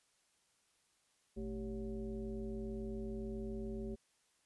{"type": "tone with frequency modulation", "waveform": "sine", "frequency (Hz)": 219.9, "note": "A3", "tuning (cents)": -1, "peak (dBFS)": -39, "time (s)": [1.36, 3.96], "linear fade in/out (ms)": 20, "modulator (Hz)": 169, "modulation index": 1.3, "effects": ["white hiss -75 dBFS RMS until 4.45 s", "resampled to 24000 Hz"]}